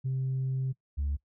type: tone pair in turn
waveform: sine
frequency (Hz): 131.7 / 71.27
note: C3 / C#2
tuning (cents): +12 / +49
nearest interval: major seventh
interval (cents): 1063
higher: first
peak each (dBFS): -26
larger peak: neither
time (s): 0.04-0.73 / 0.97-1.17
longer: first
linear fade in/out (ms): 20
effects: noise-tail reverb RT60 0.1 s tail -21 dB re dry + tanh soft clip ceiling -25 dBFS